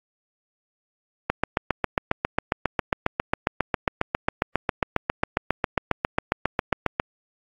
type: click train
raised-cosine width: 0.5 ms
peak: -5 dBFS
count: 43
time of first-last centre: 1.3-6.999 s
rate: 7.37 Hz
effects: AAC 48 kbps